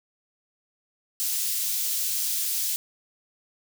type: high-pass noise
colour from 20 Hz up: white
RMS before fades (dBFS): -27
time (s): 1.2-2.76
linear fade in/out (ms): 0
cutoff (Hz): 4200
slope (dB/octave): 12
effects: none